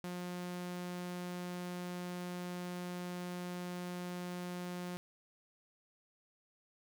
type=tone; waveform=sawtooth; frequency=178.2 Hz; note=F3; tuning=35 cents sharp; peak=-36 dBFS; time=0.04-4.97 s; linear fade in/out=0 ms; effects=none